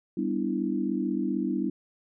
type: chord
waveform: sine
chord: E minor seventh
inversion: first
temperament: equal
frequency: 196 / 246.9 / 293.7 / 329.6 Hz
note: G3 / B3 / D4 / E4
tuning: 0 / 0 / 0 / 0 cents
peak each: -31 dBFS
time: 0.17-1.7 s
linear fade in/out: 5 ms
effects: none